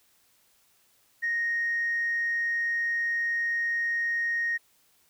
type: tone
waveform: sine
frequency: 1864.7 Hz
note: A#6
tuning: in tune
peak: -24 dBFS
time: 1.22-4.58 s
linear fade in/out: 20 ms
effects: tanh soft clip ceiling -21 dBFS + white hiss -65 dBFS RMS until 5.09 s